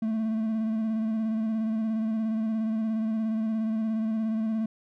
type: tone with vibrato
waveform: triangle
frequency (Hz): 220.7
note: A3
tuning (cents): +5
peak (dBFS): -23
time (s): 0.02-4.66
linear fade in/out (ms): 5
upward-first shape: square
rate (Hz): 17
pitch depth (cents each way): 24
effects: none

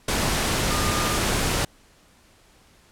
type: tone in noise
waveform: sine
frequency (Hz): 1213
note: D#6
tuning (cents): -44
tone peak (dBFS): -29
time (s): 0.7-1.17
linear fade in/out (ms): 5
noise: pink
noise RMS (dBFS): -23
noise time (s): 0.08-1.65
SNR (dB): -9
effects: pink hiss -56 dBFS RMS until 2.91 s + low-pass 11000 Hz 12 dB/octave

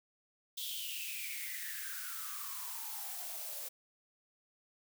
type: noise with high-pass filter sweep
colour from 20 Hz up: blue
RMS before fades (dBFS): -42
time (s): 0.57-3.69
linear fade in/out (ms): 10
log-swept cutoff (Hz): 3500 to 530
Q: 9.2
effects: none

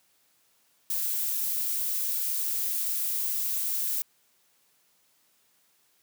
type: noise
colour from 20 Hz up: violet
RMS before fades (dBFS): -29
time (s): 0.9-4.02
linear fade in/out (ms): 2
effects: white hiss -67 dBFS RMS until 6.02 s + high-pass 100 Hz 12 dB/octave

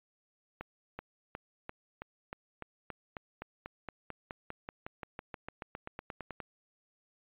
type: accelerating click train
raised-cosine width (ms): 0.5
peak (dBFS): -25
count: 29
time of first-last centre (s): 0.61-6.403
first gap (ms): 380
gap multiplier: 0.95
effects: resampled to 8000 Hz

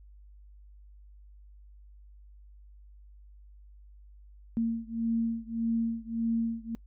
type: beating tone pair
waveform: sine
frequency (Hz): 228.1 / 229.8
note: A#3 / A#3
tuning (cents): -37 / -25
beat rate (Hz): 1.7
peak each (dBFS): -30 / -31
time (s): 4.57-6.75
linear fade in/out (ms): 0
effects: noise-tail reverb RT60 0.1 s tail -25 dB re dry + added 50 Hz sine -50 dBFS peak until 6.86 s

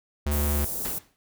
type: tone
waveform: square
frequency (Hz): 73.1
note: D2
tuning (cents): -7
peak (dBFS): -24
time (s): 0.26-0.65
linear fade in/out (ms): 5
type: band-stop noise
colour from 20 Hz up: white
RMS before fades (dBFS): -31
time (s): 0.31-0.99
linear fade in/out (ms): 10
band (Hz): 570 to 9800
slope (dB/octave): 12
type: noise with exponential decay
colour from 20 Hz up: pink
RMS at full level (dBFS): -33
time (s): 0.85-1.16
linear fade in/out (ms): 0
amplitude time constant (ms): 66
effects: none

